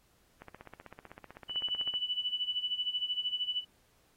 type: click train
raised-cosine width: 0.5 ms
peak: -32 dBFS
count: 25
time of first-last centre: 0.42-1.939 s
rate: 15.8 Hz
type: tone with tremolo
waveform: sine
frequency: 2971 Hz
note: F#7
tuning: 6 cents sharp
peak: -28 dBFS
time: 1.48-3.65 s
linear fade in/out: 50 ms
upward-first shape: sine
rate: 13 Hz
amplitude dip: 80%
effects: pink hiss -69 dBFS RMS until 4.16 s + AAC 48 kbps